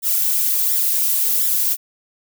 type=noise with flanger; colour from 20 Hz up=violet; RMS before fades=-18 dBFS; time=0.02-1.77 s; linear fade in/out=50 ms; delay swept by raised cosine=0.55 to 3.55 ms; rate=1.4 Hz; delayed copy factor=+0.8; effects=none